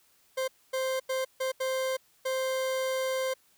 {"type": "tone bursts at uneven times", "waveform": "40% pulse", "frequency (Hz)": 523.3, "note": "C5", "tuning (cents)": 0, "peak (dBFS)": -27, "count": 6, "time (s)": [[0.37, 0.48], [0.73, 1], [1.09, 1.25], [1.4, 1.52], [1.6, 1.97], [2.25, 3.34]], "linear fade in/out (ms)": 10, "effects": ["white hiss -65 dBFS RMS until 3.57 s"]}